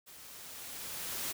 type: noise with level ramp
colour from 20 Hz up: white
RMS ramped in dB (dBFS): -53 to -36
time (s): 0.06-1.33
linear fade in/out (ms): 20
effects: none